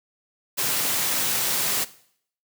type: high-pass noise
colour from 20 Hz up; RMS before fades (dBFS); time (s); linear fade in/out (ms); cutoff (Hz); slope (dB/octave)
white; -24; 0.57-1.85; 20; 100; 24
effects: noise-tail reverb RT60 0.6 s tail -17 dB re dry